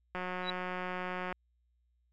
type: click train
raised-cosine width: 0.5 ms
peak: -23 dBFS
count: 215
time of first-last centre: 0.15-1.326 s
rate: 182 Hz
type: tone with exponential growth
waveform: sine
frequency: 3900 Hz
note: B7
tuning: 23 cents flat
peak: -29 dBFS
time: 0.42-0.5 s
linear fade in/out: 2 ms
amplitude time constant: 17 ms
effects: added 60 Hz sine -70 dBFS peak until 2.12 s